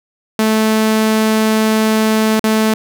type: tone with dropouts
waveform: sawtooth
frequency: 218.5 Hz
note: A3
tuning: 12 cents flat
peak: -7 dBFS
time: 0.39-2.74 s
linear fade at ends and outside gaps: 2 ms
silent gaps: 2.395-2.44 s
effects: none